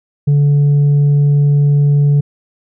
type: tone with tanh clipping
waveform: triangle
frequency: 144.2 Hz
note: D3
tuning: 31 cents flat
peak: -8 dBFS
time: 0.27-2.21 s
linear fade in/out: 10 ms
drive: 7 dB
effects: none